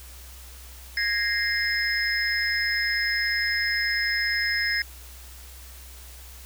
sine tone cluster, 1647 / 1864 / 2095 / 5150 Hz, G#6 / A#6 / C7 / E8, -15 / -1 / +2 / -41 cents, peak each -28 dBFS, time 0.97-4.82 s, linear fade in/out 2 ms, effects added 63 Hz sine -43 dBFS peak until 6.45 s + white hiss -47 dBFS RMS until 6.45 s

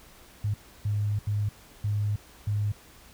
sine tone bursts at uneven times, 103.83 Hz, G#2, in tune, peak -24 dBFS, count 5, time 0.44-0.54 / 0.85-1.19 / 1.27-1.49 / 1.84-2.16 / 2.47-2.72 s, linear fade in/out 5 ms, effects added 60 Hz sine -59 dBFS peak until 3.13 s + pink hiss -53 dBFS RMS until 3.13 s

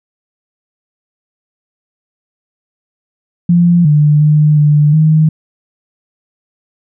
sine tone with pitch steps, 173.1 / 149 / 151.1 / 148.5 / 156.3 Hz, F3 / D3 / D3 / D3 / D#3, -15 / +25 / +50 / +20 / +8 cents, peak -5 dBFS, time 3.49-5.29 s, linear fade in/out 5 ms, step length 360 ms, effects none

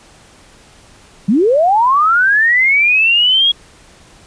sine linear sweep, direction up, 175.9 to 3327 Hz, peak -8 dBFS, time 1.28-3.52 s, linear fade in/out 10 ms, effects pink hiss -44 dBFS RMS until 4.26 s + resampled to 22050 Hz

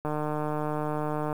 click train, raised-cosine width 1 ms, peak -17 dBFS, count 194, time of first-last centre 0.05-1.328 s, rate 151 Hz, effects 8-bit

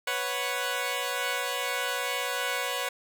10% pulse chord, B suspended second, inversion none, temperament equal, 493.9 / 554.4 / 740 Hz, B4 / C#5 / F#5, 0 / 0 / 0 cents, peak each -24 / -24 / -26 dBFS, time 0.07-2.89 s, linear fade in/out 5 ms, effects none

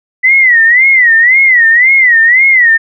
sine tone with vibrato, 1975.5 Hz, B6, in tune, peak -3 dBFS, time 0.23-2.78 s, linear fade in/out 20 ms, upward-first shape sine, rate 1.9 Hz, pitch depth 160 cents each way, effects none

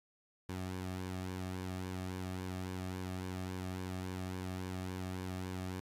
sawtooth tone with flanger, 92.5 Hz, F#2, in tune, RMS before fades -41 dBFS, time 0.49-5.8 s, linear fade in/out 0 ms, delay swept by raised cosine 1.5 to 2.06 ms, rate 3.6 Hz, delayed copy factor -0.55, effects resampled to 32000 Hz + 10-bit

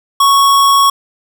square tone, 1108.7 Hz, C#6, in tune, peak -7 dBFS, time 0.2-0.9 s, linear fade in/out 5 ms, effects none

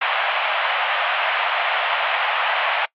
pink band-pass noise, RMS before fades -21 dBFS, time 0.01-2.86 s, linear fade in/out 10 ms, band 640 to 3200 Hz, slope 48 dB/octave, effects noise-tail reverb RT60 0.1 s tail -23 dB re dry + AAC 64 kbps

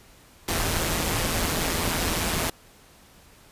pink noise with amplitude modulation, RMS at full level -23 dBFS, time 0.48-2.5 s, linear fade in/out 5 ms, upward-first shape sine, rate 167 Hz, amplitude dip 55%, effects pink hiss -53 dBFS RMS until 3.51 s + resampled to 32000 Hz

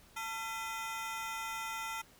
25% pulse ring-modulated tone, 1126 Hz, C#6, 27 cents sharp, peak -31 dBFS, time 0.16-2.02 s, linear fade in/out 10 ms, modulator 235 Hz, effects pink hiss -61 dBFS RMS until 2.19 s

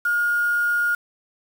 sine tone with quantisation, 1426 Hz, F6, 36 cents sharp, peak -18 dBFS, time 0.05-0.95 s, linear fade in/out 5 ms, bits 6, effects none

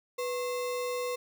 sine tone with sample-and-hold, 493.9 Hz, B4, in tune, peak -30 dBFS, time 0.18-1.16 s, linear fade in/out 10 ms, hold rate 1575 Hz, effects none

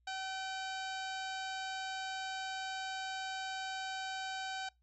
harmonic tone with a mistuned harmonic, 763 Hz, G5, 47 cents flat, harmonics 1 / 2 / 3 / 4 / 5 / 6 / 7 / 8 / 9 / 10, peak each -41 / -43 / -51 / -49 / -50 / -51 / -57 / -58 / -58 / -60 dBFS, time 0.07-4.69 s, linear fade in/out 5 ms, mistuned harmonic 3, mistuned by +54 cents, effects noise-tail reverb RT60 0.2 s tail -25 dB re dry + added 60 Hz sine -70 dBFS peak until 4.82 s

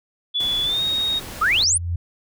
sine tone with pitch glide, 3432 to 3743 Hz, A7 to A#7, -44 to +6 cents, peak -19 dBFS, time 0.34-1.2 s, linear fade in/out 20 ms, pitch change +150 cents, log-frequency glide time 0.63-0.82 s
pink noise, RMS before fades -35 dBFS, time 0.4-1.64 s, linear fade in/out 2 ms
sine tone with exponential growth, 86.2 Hz, F2, 22 cents flat, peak -19 dBFS, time 1.13-1.96 s, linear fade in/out 5 ms, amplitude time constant 180 ms
sine exponential sweep, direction up, 1167 to 10210 Hz, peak -15 dBFS, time 1.41-1.78 s, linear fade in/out 10 ms
effects none

